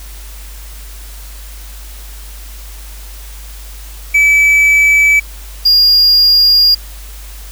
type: tone pair in turn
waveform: triangle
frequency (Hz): 2300 / 4827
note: D7 / D8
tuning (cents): -37 / +47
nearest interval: octave + minor second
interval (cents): 1284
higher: second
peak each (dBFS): -4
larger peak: neither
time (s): 4.14-5.2 / 5.65-6.75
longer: second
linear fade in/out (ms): 10
effects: added 50 Hz sine -28 dBFS peak until 7.51 s + white hiss -36 dBFS RMS until 7.51 s